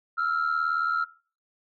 sine tone pair together, 1318.5 / 1396.9 Hz, E6 / F6, 0 / 0 cents, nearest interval minor second, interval 100 cents, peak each -25 dBFS, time 0.17-1.05 s, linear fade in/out 20 ms, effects noise-tail reverb RT60 0.4 s tail -20 dB re dry + tanh soft clip ceiling -19 dBFS

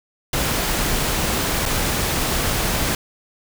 pink noise with dropouts, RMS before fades -21 dBFS, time 0.33-2.95 s, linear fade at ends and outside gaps 2 ms, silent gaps 1.655-1.66 s, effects none

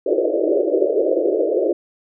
pink band-pass noise, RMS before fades -18 dBFS, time 0.06-1.73 s, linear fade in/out 5 ms, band 320 to 620 Hz, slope 96 dB/octave, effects none

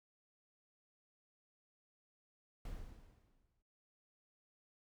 brown noise with exponential decay, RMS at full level -44 dBFS, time 2.65-3.62 s, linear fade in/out 2 ms, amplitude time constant 210 ms, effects noise-tail reverb RT60 0.3 s tail -19 dB re dry

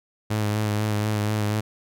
sawtooth tone with vibrato, 106 Hz, G#2, 36 cents sharp, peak -18 dBFS, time 0.3-1.61 s, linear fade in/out 10 ms, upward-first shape sine, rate 4.1 Hz, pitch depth 30 cents each way, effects none

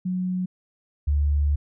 sine tone pair in turn, 183.2 / 72.7 Hz, F#3 / D2, -17 / -17 cents, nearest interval octave + major third, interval 1600 cents, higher first, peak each -23 / -18 dBFS, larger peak second, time 0.05-0.46 / 1.07-1.56 s, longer second, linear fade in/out 10 ms, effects none

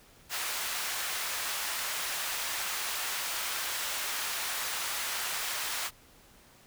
pink high-pass noise, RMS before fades -34 dBFS, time 0.29-5.91 s, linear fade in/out 50 ms, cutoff 1100 Hz, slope 12 dB/octave, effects pink hiss -58 dBFS RMS until 6.66 s

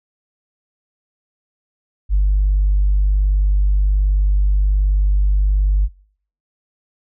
sine tone, 49.36 Hz, G1, 13 cents sharp, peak -10 dBFS, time 2.09-5.89 s, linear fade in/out 50 ms, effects noise-tail reverb RT60 0.6 s tail -26 dB re dry + tanh soft clip ceiling -8 dBFS

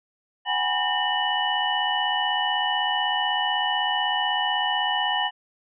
sine tone cluster, 748 / 824 / 976 / 1820 / 2957 Hz, F#5 / G#5 / B5 / A#6 / F#7, +19 / -14 / -21 / -42 / -2 cents, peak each -29 / -27 / -31 / -28 / -26 dBFS, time 0.45-5.31 s, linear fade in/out 50 ms, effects none

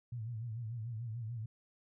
sine tone with vibrato, 114.7 Hz, A#2, 28 cents flat, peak -38 dBFS, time 0.12-1.46 s, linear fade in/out 5 ms, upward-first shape sine, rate 6.8 Hz, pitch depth 110 cents each way, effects none

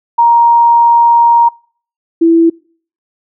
sine tone pair in turn, 938 / 331.6 Hz, A#5 / E4, +11 / +10 cents, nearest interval octave + tritone, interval 1801 cents, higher first, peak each -4 dBFS, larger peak neither, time 0.18-1.49 / 2.21-2.5 s, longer first, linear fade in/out 10 ms, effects noise-tail reverb RT60 0.5 s tail -26 dB re dry

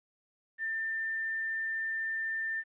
sine tone with quantisation, 1792 Hz, A6, 31 cents sharp, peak -31 dBFS, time 0.58-2.64 s, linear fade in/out 50 ms, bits 10, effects resampled to 8000 Hz

